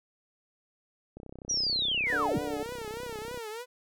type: click train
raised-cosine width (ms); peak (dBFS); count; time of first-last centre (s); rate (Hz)
2; -30; 72; 1.17-3.375; 32.2
type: linear sweep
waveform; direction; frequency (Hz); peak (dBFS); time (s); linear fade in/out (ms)
sine; down; 5920 to 45.76; -26; 1.49-2.39; 10
type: tone with vibrato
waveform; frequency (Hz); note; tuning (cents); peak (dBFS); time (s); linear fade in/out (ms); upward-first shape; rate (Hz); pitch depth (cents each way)
sawtooth; 458.7; A#4; -28; -33; 2.05-3.66; 50; triangle; 3.3; 160
type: harmonic tone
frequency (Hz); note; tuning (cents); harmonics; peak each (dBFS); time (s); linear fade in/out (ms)
146.83; D3; 0; 2 / 3 / 4 / 5; -36 / -38 / -39 / -40; 2.12-2.63; 5
effects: none